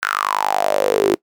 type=tone with high-pass filter sweep; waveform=sawtooth; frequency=50.5 Hz; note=G#1; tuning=48 cents flat; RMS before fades=-18 dBFS; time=0.02-1.15 s; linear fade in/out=10 ms; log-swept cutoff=1500 to 350 Hz; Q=7.6; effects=noise-tail reverb RT60 0.1 s tail -22 dB re dry